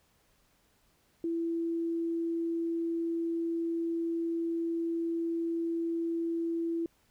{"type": "tone", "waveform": "sine", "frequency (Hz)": 333.6, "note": "E4", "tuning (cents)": 21, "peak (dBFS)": -29, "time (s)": [1.24, 6.86], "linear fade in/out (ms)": 2, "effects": ["pink hiss -69 dBFS RMS until 7.1 s"]}